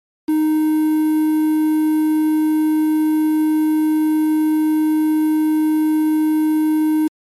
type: tone with quantisation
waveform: triangle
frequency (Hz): 309.8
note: D#4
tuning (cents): -7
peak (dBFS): -11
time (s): 0.28-7.08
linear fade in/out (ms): 10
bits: 6
effects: MP3 64 kbps